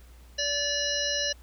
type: harmonic tone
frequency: 579 Hz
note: D5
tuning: 25 cents flat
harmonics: 1 / 3 / 5 / 7 / 9 / 10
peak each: -33 / -33 / -33 / -33 / -33 / -33 dBFS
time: 0.38-1.33 s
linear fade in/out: 10 ms
effects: added 60 Hz sine -48 dBFS peak until 1.42 s + pink hiss -59 dBFS RMS until 1.42 s